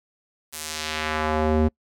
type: tone with band-pass filter sweep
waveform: square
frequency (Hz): 77.78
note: D#2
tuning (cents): 0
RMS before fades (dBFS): -24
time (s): 0.52-1.69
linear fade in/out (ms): 20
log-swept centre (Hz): 12000 to 260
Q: 0.87
effects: noise-tail reverb RT60 0.1 s tail -26 dB re dry